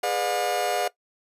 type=chord; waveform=40% pulse; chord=G# diminished seventh; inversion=none; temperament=just; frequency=415.3 / 498.4 / 598 / 717.6 Hz; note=G#4 / B4 / D5 / F5; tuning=0 / +16 / +31 / +47 cents; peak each=-31 / -31 / -29 / -25 dBFS; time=0.03-0.88 s; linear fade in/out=5 ms; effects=noise-tail reverb RT60 0.1 s tail -18 dB re dry + resampled to 32000 Hz